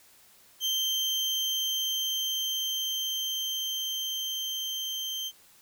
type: tone with level ramp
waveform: 35% pulse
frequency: 3136 Hz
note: G7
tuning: in tune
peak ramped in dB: -24 to -30 dBFS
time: 0.6-5.32 s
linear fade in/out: 50 ms
effects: white hiss -58 dBFS RMS until 5.61 s